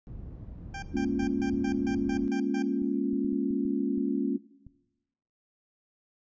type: low-pass noise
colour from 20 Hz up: white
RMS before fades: -42 dBFS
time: 0.07-2.28 s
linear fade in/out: 0 ms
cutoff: 120 Hz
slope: 12 dB/octave
type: tone bursts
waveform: 20% pulse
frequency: 790 Hz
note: G5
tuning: 13 cents sharp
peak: -32 dBFS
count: 9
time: 0.74-2.625 s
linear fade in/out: 5 ms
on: 85 ms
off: 140 ms
type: chord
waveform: sine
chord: Bb minor seventh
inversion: third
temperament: equal with one note detuned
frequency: 207.7 / 236.9 / 277.2 / 349.2 Hz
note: Ab3 / Bb3 / Db4 / F4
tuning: 0 / +28 / 0 / 0 cents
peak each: -32 / -32 / -29 / -34 dBFS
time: 0.93-4.38 s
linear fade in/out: 20 ms
type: clicks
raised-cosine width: 5 ms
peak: -35 dBFS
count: 11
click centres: 1.873 / 1.975 / 2.08 / 2.82 / 3.131 / 3.247 / 3.327 / 3.508 / 3.653 / 3.978 / 4.667 s
effects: noise-tail reverb RT60 1.0 s tail -18 dB re dry + resampled to 16000 Hz